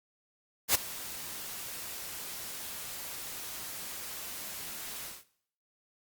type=noise with ADSR envelope; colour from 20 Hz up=white; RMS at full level=-22 dBFS; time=0.68-5.24 s; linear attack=69 ms; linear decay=10 ms; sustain=-19 dB; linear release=180 ms; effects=noise-tail reverb RT60 0.6 s tail -17 dB re dry + Opus 48 kbps